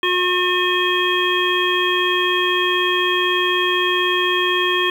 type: harmonic tone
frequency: 360.8 Hz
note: F#4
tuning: 44 cents flat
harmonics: 1 / 3 / 5 / 7 / 9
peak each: -21 / -22 / -22 / -24 / -21 dBFS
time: 0.03-4.9 s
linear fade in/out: 2 ms
effects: 7-bit